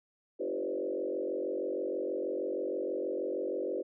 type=tone with frequency modulation; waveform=sine; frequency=441.6 Hz; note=A4; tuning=6 cents sharp; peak=-31 dBFS; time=0.39-3.83 s; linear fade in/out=20 ms; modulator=46.3 Hz; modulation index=2.6; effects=none